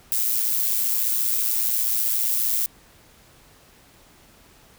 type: noise with amplitude modulation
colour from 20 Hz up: violet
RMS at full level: -20 dBFS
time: 0.12-2.66 s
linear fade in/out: 0 ms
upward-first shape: sine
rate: 115 Hz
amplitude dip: 55%
effects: pink hiss -53 dBFS RMS until 4.78 s